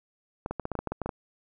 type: clicks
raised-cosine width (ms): 1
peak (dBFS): -17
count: 12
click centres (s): 0.461 / 0.51 / 0.597 / 0.654 / 0.717 / 0.753 / 0.79 / 0.873 / 0.92 / 1.017 / 1.06 / 1.092
effects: none